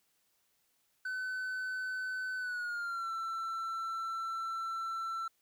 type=tone with pitch glide; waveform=triangle; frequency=1513 to 1340.2 Hz; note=F#6 to E6; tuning=+38 to +28 cents; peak=-33 dBFS; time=1.05-5.28 s; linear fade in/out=5 ms; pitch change=-210 cents; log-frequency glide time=2.37-3.1 s; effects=white hiss -75 dBFS RMS until 5.41 s